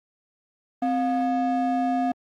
triangle ring-modulated tone, 485.1 Hz, B4, 31 cents flat, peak -16 dBFS, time 0.82-2.12 s, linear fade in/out 5 ms, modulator 225 Hz, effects Opus 24 kbps

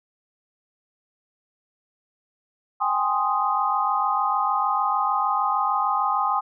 sine chord, Ab major seventh, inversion third, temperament equal, 784 / 830.6 / 1046.5 / 1244.5 Hz, G5 / Ab5 / C6 / Eb6, 0 / 0 / 0 / 0 cents, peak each -27 / -26 / -25 / -24 dBFS, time 2.8-6.41 s, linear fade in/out 20 ms, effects none

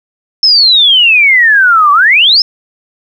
sine exponential two-way sweep, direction down then up, 5330 to 1129 to 5330 Hz, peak -3 dBFS, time 0.43-2.42 s, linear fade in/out 2 ms, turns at 1.92 s, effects 7-bit

